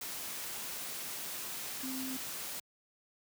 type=tone in noise; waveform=sine; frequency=261.6 Hz; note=C4; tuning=in tune; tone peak=-38 dBFS; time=1.83-2.17 s; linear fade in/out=5 ms; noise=white; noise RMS=-41 dBFS; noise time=0.01-2.6 s; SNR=0 dB; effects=high-pass 100 Hz 12 dB/octave